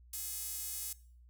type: tone with high-pass filter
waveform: sawtooth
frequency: 422.4 Hz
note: G#4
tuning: 29 cents sharp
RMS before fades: -41 dBFS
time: 0.13-0.93 s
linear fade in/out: 5 ms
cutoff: 9200 Hz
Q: 0.87
effects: noise-tail reverb RT60 0.5 s tail -20 dB re dry + added 60 Hz sine -56 dBFS peak until 1.29 s